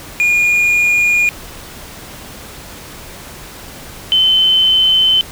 triangle / sine tone pair in turn, 2431 / 3063 Hz, D#7 / G7, -41 / -41 cents, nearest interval major third, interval 400 cents, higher second, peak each -8 dBFS, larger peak neither, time 0.2-1.29 / 4.12-5.21 s, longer neither, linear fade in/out 0 ms, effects pink hiss -33 dBFS RMS until 5.31 s

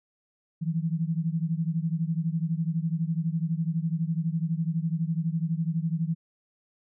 sine beating tone pair, 159.8 / 171.8 Hz, D#3 / F3, +47 / -28 cents, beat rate 12 Hz, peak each -27 / -29 dBFS, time 0.61-6.15 s, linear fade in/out 20 ms, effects none

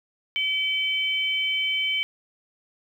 sine tone pair together, 2300 / 3070 Hz, D7 / G7, -37 / -37 cents, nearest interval perfect fourth, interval 500 cents, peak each -25 dBFS, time 0.36-2.03 s, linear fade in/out 0 ms, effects 9-bit

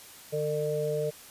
harmonic tone, 150.5 Hz, D3, 43 cents sharp, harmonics 1 / 3 / 4, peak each -34 / -29 / -32 dBFS, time 0.32-1.11 s, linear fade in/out 20 ms, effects white hiss -49 dBFS RMS until 1.3 s + resampled to 32000 Hz

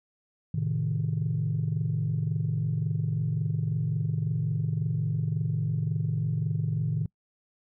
sine chord, A diminished, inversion none, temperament equal with one note detuned, 110 / 131.95 / 155.56 Hz, A2 / C3 / Eb3, 0 / +15 / 0 cents, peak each -29 / -31 / -27 dBFS, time 0.54-7.06 s, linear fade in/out 5 ms, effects noise-tail reverb RT60 0.1 s tail -25 dB re dry + tanh soft clip ceiling -19 dBFS

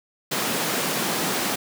pink high-pass noise, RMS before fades -25 dBFS, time 0.31-1.56 s, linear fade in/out 10 ms, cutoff 160 Hz, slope 24 dB/octave, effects none

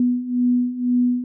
sine beating tone pair, 245 / 247 Hz, B3 / B3, -14 / 0 cents, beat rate 2 Hz, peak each -22 / -18 dBFS, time 0-1.24 s, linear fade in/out 2 ms, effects none

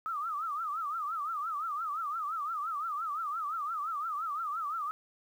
sine tone with vibrato, 1248 Hz, D#6, 5 cents sharp, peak -32 dBFS, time 0.06-4.91 s, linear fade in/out 0 ms, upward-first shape triangle, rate 5.8 Hz, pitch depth 180 cents each way, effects 10-bit

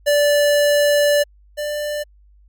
square tone pair in turn, 583 / 592.2 Hz, D5 / D5, -13 / +14 cents, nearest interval unison, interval 27 cents, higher second, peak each -13 / -22 dBFS, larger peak first, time 0.06-1.24 / 1.57-2.04 s, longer first, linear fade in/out 20 ms, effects added 50 Hz sine -47 dBFS peak until 2.48 s + MP3 96 kbps

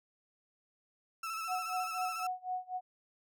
35% pulse tone with vibrato, 1318.5 Hz, E6, in tune, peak -35 dBFS, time 1.23-2.27 s, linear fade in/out 5 ms, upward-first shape square, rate 14 Hz, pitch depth 29 cents each way
sine tone with tremolo, 736 Hz, F#5, 9 cents flat, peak -32 dBFS, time 1.47-2.81 s, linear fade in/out 50 ms, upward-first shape sine, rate 4 Hz, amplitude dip 95%
effects none

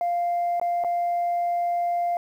sine tone with dropouts, 697 Hz, F5, 4 cents flat, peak -20 dBFS, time 0.01-2.17 s, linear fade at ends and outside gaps 1 ms, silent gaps 0.598-0.614 / 0.839-0.846 s, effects tanh soft clip ceiling -19 dBFS + 9-bit

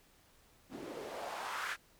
white noise with band-pass filter sweep, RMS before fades -42 dBFS, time 0.69-1.77 s, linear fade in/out 50 ms, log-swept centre 250 to 1700 Hz, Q 2.5, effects pink hiss -66 dBFS RMS until 1.99 s

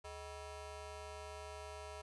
20% pulse ring-modulated tone, 349.2 Hz, F4, in tune, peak -39 dBFS, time 0.04-2.02 s, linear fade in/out 10 ms, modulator 275 Hz, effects resampled to 24000 Hz

